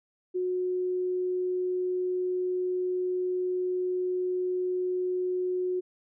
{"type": "tone", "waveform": "sine", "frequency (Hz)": 364.8, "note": "F#4", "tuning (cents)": -24, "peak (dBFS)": -26, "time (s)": [0.34, 5.81], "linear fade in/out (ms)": 20, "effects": []}